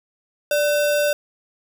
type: tone with sample-and-hold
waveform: sine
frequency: 587.3 Hz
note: D5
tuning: in tune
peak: -16 dBFS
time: 0.51-1.13 s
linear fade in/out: 2 ms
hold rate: 2100 Hz
effects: none